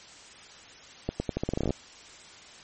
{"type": "accelerating click train", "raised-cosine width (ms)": 2, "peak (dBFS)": -14, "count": 14, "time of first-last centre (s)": [1.09, 1.706], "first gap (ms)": 110, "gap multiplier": 0.84, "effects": ["white hiss -49 dBFS RMS until 2.63 s", "MP3 32 kbps"]}